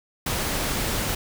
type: noise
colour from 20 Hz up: pink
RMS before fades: -26 dBFS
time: 0.26-1.15 s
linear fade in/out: 5 ms
effects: none